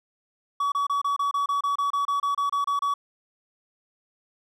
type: tone bursts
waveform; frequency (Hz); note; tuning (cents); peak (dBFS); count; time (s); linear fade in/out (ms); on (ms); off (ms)
triangle; 1134; C#6; +39; -20; 16; 0.6-2.94; 5; 120; 28
effects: none